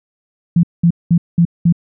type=tone bursts; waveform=sine; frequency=170.1 Hz; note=F3; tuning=45 cents flat; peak=-7 dBFS; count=5; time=0.56-1.725 s; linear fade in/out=5 ms; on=73 ms; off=200 ms; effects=none